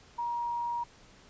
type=tone; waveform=sine; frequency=949 Hz; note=A#5; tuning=31 cents sharp; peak=-30 dBFS; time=0.18-0.84 s; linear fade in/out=10 ms; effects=pink hiss -57 dBFS RMS until 1.29 s + resampled to 16000 Hz